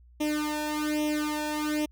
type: tone with flanger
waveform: sawtooth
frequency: 301.7 Hz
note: D4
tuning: 47 cents sharp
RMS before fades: -29 dBFS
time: 0.2-1.86 s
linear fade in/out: 10 ms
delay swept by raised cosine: 0.33 to 1.19 ms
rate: 1.2 Hz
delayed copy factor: +1
effects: added 60 Hz sine -52 dBFS peak until 1.91 s